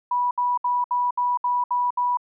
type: tone bursts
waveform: sine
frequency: 980 Hz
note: B5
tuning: 14 cents flat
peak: -19 dBFS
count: 8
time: 0.11-2.172 s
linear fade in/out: 5 ms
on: 200 ms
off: 66 ms
effects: none